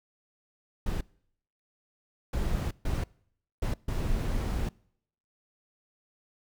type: noise bursts at uneven times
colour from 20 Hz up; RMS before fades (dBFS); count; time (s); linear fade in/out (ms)
brown; -29; 5; 0.86-1.01 / 2.33-2.71 / 2.85-3.04 / 3.62-3.74 / 3.88-4.69; 5
effects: noise-tail reverb RT60 0.7 s tail -25 dB re dry